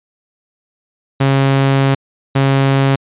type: tone pair in turn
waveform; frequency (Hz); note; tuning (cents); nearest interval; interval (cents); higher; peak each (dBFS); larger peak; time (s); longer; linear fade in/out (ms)
sawtooth; 136.3 / 136.3; C#3 / C#3; -29 / -29; unison; 0; neither; -6; neither; 1.2-1.95 / 2.35-2.96; first; 10
effects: resampled to 8000 Hz